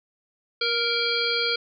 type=harmonic tone with a mistuned harmonic; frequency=466.2 Hz; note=A#4; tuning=in tune; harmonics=1 / 3 / 5 / 7 / 9 / 10; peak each=-29 / -29 / -29 / -29 / -29 / -29 dBFS; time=0.61-1.56 s; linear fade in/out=5 ms; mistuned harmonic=1; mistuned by=+18 cents; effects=none